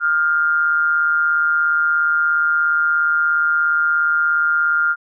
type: tone with amplitude modulation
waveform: sine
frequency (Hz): 1400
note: F6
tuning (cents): +4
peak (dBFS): -11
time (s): 0-4.96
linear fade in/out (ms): 50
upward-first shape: sine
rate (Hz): 157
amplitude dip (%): 60
effects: none